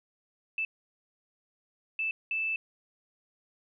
sine tone bursts at uneven times, 2637 Hz, E7, in tune, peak -28 dBFS, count 3, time 0.58-0.65 / 1.99-2.11 / 2.31-2.56 s, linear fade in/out 2 ms, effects none

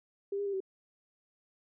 sine tone with pitch steps, 398.3 / 405 / 398 / 382.5 Hz, G4 / G#4 / G4 / G4, +28 / -43 / +26 / -42 cents, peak -31 dBFS, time 0.32-0.604 s, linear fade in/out 5 ms, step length 71 ms, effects none

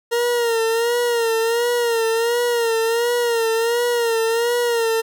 40% pulse tone with vibrato, 466.2 Hz, A#4, in tune, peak -16 dBFS, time 0.11-5.02 s, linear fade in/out 20 ms, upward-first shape sine, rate 1.4 Hz, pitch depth 61 cents each way, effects none

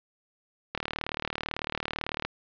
click train, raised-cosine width 0.3 ms, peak -14 dBFS, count 58, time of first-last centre 0.75-2.25 s, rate 38 Hz, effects resampled to 11025 Hz + 7-bit

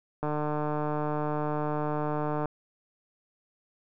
click train, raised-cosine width 1 ms, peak -17 dBFS, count 335, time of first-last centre 0.23-2.457 s, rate 150 Hz, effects none

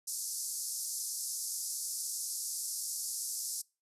white band-pass noise, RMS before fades -38 dBFS, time 0.07-3.62 s, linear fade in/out 10 ms, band 4900 to 12000 Hz, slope 48 dB/octave, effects noise-tail reverb RT60 0.3 s tail -25 dB re dry + resampled to 32000 Hz

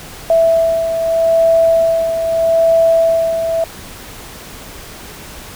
sine beating tone pair, 659.3 / 660.1 Hz, E5 / E5, 0 / +2 cents, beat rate 0.8 Hz, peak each -10 / -18 dBFS, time 0.3-3.64 s, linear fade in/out 2 ms, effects pink hiss -33 dBFS RMS until 5.55 s

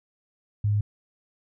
sine tone, 103.83 Hz, G#2, in tune, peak -20 dBFS, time 0.64-0.81 s, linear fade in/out 5 ms, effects none

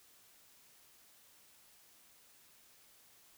silence, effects white hiss -64 dBFS RMS until 3.37 s

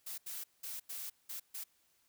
blue noise bursts at uneven times, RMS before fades -43 dBFS, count 6, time 0.06-0.18 / 0.26-0.44 / 0.63-0.8 / 0.89-1.1 / 1.29-1.4 / 1.54-1.64 s, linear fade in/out 10 ms, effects white hiss -73 dBFS RMS until 2.08 s

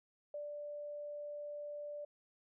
sine tone with ADSR envelope, 587.3 Hz, D5, in tune, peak -40 dBFS, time 0.34-2.05 s, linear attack 3 ms, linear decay 160 ms, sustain -2 dB, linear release 7 ms, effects none

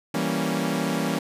sawtooth chord, E diminished seventh, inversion none, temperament equal, 164.81 / 196 / 233.1 / 277.2 Hz, E3 / G3 / Bb3 / Db4, 0 / 0 / 0 / 0 cents, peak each -25 dBFS, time 0.14-1.19 s, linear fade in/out 5 ms, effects resampled to 32000 Hz

